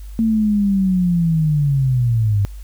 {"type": "linear sweep", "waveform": "sine", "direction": "down", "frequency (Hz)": [227.5, 98], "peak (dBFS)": -13, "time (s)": [0.19, 2.45], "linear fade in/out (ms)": 0, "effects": ["added 50 Hz sine -30 dBFS peak until 2.63 s", "white hiss -51 dBFS RMS until 2.63 s"]}